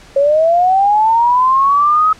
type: linear sweep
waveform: sine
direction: up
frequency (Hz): 545 to 1281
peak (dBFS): -8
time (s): 0.16-2.13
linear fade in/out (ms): 5
effects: pink hiss -41 dBFS RMS until 2.19 s + low-pass 7000 Hz 12 dB/octave